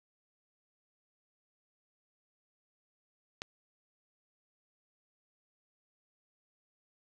click, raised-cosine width 0.2 ms, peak -20 dBFS, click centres 3.419 s, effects none

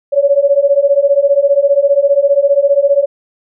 sine beating tone pair, 554.4 / 569.4 Hz, C#5 / C#5, 0 / +46 cents, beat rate 15 Hz, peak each -11 / -10 dBFS, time 0.12-3.06 s, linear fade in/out 20 ms, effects none

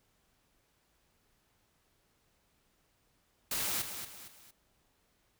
white noise with echo, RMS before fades -34 dBFS, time 3.51-3.82 s, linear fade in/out 5 ms, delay 230 ms, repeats 3, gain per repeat -8 dB, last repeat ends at 4.51 s, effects pink hiss -73 dBFS RMS until 5.39 s

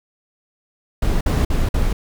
brown noise bursts, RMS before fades -17 dBFS, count 4, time 1.02-1.93 s, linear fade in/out 5 ms, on 190 ms, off 50 ms, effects none

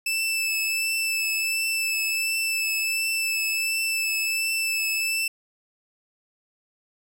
sawtooth tone with vibrato, 2637 Hz, E7, in tune, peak -20 dBFS, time 0.06-5.28 s, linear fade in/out 5 ms, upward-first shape triangle, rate 1.4 Hz, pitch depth 21 cents each way, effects 10-bit

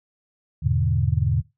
sine chord, E dominant seventh, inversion none, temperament equal, 82.41 / 103.83 / 123.47 / 146.83 Hz, E2 / G#2 / B2 / D3, 0 / 0 / 0 / 0 cents, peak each -24 dBFS, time 0.62-1.42 s, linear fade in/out 20 ms, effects noise-tail reverb RT60 0.2 s tail -18 dB re dry

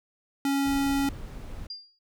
square tone, 277.2 Hz, C#4, in tune, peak -24 dBFS, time 0.45-1.09 s, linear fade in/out 2 ms
brown noise, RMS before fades -38 dBFS, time 0.65-1.67 s, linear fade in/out 5 ms
sine tone with exponential decay, 4799 Hz, D8, 37 cents sharp, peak -32 dBFS, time 1.7-1.99 s, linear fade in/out 5 ms, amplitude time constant 62 ms
effects none

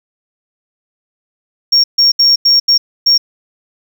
sine tone bursts at uneven times, 5540 Hz, F8, 15 cents flat, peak -4 dBFS, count 6, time 1.72-1.84 / 1.98-2.12 / 2.19-2.36 / 2.45-2.6 / 2.68-2.78 / 3.06-3.18 s, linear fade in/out 10 ms, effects tanh soft clip ceiling -3 dBFS + 7-bit

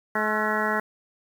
harmonic tone with a mistuned harmonic, 213.8 Hz, A3, 49 cents flat, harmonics 1 / 2 / 3 / 4 / 5 / 6 / 7 / 8 / 9, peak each -31 / -31 / -31 / -31 / -31 / -31 / -31 / -31 / -31 dBFS, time 0.15-0.8 s, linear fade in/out 5 ms, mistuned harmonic 6, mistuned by +78 cents, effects 8-bit

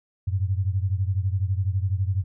sine beating tone pair, 92.3 / 104.3 Hz, F#2 / G#2, -4 / +8 cents, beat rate 12 Hz, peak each -23 / -26 dBFS, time 0.27-2.24 s, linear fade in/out 10 ms, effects none

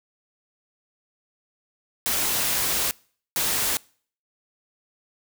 white noise bursts at uneven times, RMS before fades -24 dBFS, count 2, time 2.06-2.91 / 3.36-3.77 s, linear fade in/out 0 ms, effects noise-tail reverb RT60 0.5 s tail -25 dB re dry

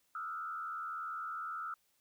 sine tone with frequency modulation, 1324 Hz, E6, 7 cents sharp, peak -38 dBFS, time 0.15-1.74 s, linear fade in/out 2 ms, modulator 80.9 Hz, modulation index 1, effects white hiss -75 dBFS RMS until 2 s

